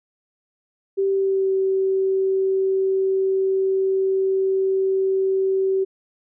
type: tone with pitch glide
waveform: sine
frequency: 390.3 to 383.4 Hz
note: G4 to G4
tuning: -8 to -38 cents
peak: -17 dBFS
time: 0.97-5.85 s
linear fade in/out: 20 ms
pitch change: -30 cents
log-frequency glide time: 1.08-1.52 s
effects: none